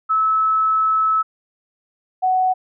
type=tone pair in turn; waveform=sine; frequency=1300 / 744.2 Hz; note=E6 / F#5; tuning=-24 / +10 cents; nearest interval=minor seventh; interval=966 cents; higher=first; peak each=-14 dBFS; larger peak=neither; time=0.09-1.23 / 2.22-2.54 s; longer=first; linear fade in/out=20 ms; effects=none

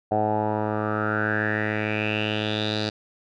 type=tone with low-pass filter sweep; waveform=10% pulse; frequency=106.9 Hz; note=A2; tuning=49 cents flat; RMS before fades=-25 dBFS; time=0.11-2.9 s; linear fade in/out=10 ms; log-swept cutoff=730 to 4400 Hz; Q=6.8; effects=none

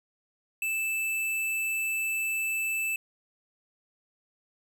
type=tone; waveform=square; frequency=2637 Hz; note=E7; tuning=in tune; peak=-28 dBFS; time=0.62-2.96 s; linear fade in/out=2 ms; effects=none

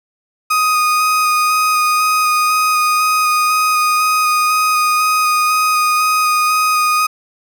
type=tone with vibrato; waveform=35% pulse; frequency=1244.5 Hz; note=D#6; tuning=in tune; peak=-10 dBFS; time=0.5-7.07 s; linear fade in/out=10 ms; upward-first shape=square; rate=2 Hz; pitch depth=9 cents each way; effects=8-bit

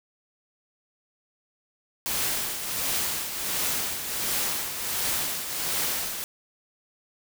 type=noise with tremolo; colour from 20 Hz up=white; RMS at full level=-26 dBFS; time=2.06-6.24 s; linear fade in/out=0 ms; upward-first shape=triangle; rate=1.4 Hz; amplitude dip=60%; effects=none

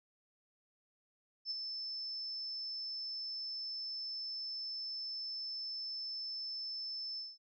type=tone with ADSR envelope; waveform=sine; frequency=5274 Hz; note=E8; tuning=in tune; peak=-34 dBFS; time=1.45-7.38 s; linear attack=56 ms; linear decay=21 ms; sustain=-5 dB; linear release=200 ms; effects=none

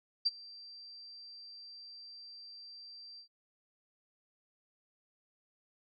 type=tone with ADSR envelope; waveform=sine; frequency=4699 Hz; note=D8; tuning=in tune; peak=-24 dBFS; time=0.25-3.28 s; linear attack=16 ms; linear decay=30 ms; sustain=-24 dB; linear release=94 ms; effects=none

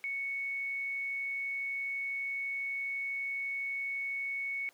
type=tone; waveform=sine; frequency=2217 Hz; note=C#7; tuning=in tune; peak=-33 dBFS; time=0.04-4.69 s; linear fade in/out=0 ms; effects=pink hiss -64 dBFS RMS until 4.73 s + high-pass 400 Hz 12 dB/octave

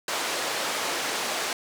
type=band-pass noise; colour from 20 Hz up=pink; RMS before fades=-29 dBFS; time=0.08-1.53 s; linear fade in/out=2 ms; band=490 to 8400 Hz; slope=12 dB/octave; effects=none

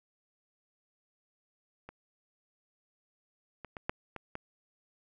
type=clicks; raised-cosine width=0.5 ms; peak=-30 / -28 / -26 / -15 / -25 / -23 dBFS; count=6; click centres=1.89 / 3.647 / 3.768 / 3.895 / 4.163 / 4.354 s; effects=none

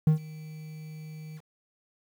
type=tone with ADSR envelope; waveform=triangle; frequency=155.56 Hz; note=D#3; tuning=in tune; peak=-13 dBFS; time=0.07-1.41 s; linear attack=3 ms; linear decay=110 ms; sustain=-24 dB; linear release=44 ms; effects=tanh soft clip ceiling -9 dBFS + 9-bit

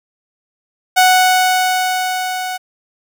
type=tone with level ramp; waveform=sawtooth; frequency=740 Hz; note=F#5; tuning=in tune; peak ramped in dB=-3 to -17 dBFS; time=0.96-2.58 s; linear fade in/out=20 ms; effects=none

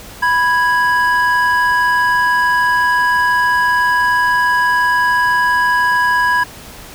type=tone pair together; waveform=triangle; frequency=987.8 / 1655 Hz; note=B5 / G#6; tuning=0 / -6 cents; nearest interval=major sixth; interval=894 cents; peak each=-12 dBFS; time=0.22-6.44 s; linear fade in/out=10 ms; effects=pink hiss -35 dBFS RMS until 6.94 s

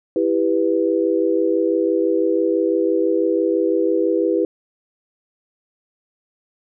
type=chord; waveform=sine; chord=E minor; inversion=none; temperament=just; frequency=329.6 / 395.6 / 494.4 Hz; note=E4 / G4 / B4; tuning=0 / +16 / +2 cents; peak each=-19 / -20 / -20 dBFS; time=0.16-4.45 s; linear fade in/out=2 ms; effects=none

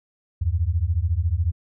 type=beating tone pair; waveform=sine; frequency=77.78 / 91.78 Hz; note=D#2 / F#2; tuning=0 / -14 cents; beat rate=14 Hz; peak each=-22 dBFS; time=0.41-1.52 s; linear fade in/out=10 ms; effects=none

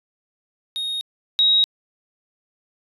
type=tone pair in turn; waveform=triangle / sine; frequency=3729 / 3801 Hz; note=A#7 / A#7; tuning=0 / +33 cents; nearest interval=unison; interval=33 cents; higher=second; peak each=-22 / -13 dBFS; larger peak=second; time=0.76-1.01 / 1.39-1.64 s; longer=neither; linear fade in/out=0 ms; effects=resampled to 32000 Hz

